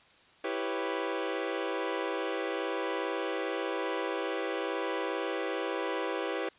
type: chord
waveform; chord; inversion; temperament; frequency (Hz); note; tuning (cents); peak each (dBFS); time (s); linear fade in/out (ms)
sawtooth; C# half-diminished seventh; first; equal; 329.6 / 392 / 493.9 / 554.4; E4 / G4 / B4 / C#5; 0 / 0 / 0 / 0; -33 / -32 / -32 / -34; 0.44-6.49; 5
effects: white hiss -60 dBFS RMS until 6.58 s + resampled to 8000 Hz